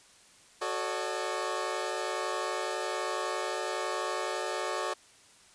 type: chord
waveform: 20% pulse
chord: D# half-diminished seventh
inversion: first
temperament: equal with one note detuned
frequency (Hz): 370 / 440 / 554.4 / 606.3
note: F#4 / A4 / C#5 / D#5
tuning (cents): 0 / 0 / 0 / -45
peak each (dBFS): -32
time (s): 0.61-4.94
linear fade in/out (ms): 10
effects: white hiss -58 dBFS RMS until 5.54 s + resampled to 22050 Hz